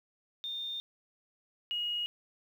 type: tone pair in turn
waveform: sine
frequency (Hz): 3633 / 2884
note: A#7 / F#7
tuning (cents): -45 / -45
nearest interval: major third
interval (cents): 400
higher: first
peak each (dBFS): -35 / -31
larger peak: second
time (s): 0.44-0.8 / 1.71-2.06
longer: first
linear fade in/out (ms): 0
effects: 10-bit